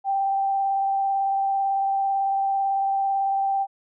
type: tone with vibrato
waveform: sine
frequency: 784 Hz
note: G5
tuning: in tune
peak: -20 dBFS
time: 0.04-3.67 s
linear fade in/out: 50 ms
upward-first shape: sine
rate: 18 Hz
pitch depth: 12 cents each way
effects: none